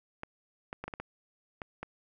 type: clicks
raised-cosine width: 0.5 ms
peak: -23 dBFS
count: 8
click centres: 0.234 / 0.729 / 0.84 / 0.88 / 0.938 / 1 / 1.618 / 1.83 s
effects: none